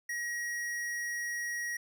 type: tone with hard clipping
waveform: sine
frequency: 1900 Hz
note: A#6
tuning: 33 cents sharp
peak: -35 dBFS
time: 0.09-1.77 s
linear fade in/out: 5 ms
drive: 14 dB
effects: none